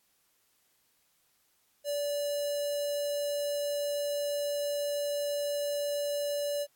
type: tone with notch filter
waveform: square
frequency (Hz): 579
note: D5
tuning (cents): -25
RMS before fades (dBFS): -32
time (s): 1.84-6.67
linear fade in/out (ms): 50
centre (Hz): 1500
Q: 0.57
effects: white hiss -71 dBFS RMS until 6.75 s + AAC 64 kbps